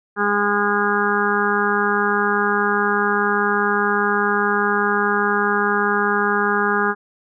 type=harmonic tone; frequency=204.9 Hz; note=G#3; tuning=23 cents flat; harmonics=1 / 2 / 4 / 5 / 6 / 7 / 8; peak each=-25 / -22 / -25 / -27 / -23 / -23 / -23 dBFS; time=0.16-6.95 s; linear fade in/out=50 ms; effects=none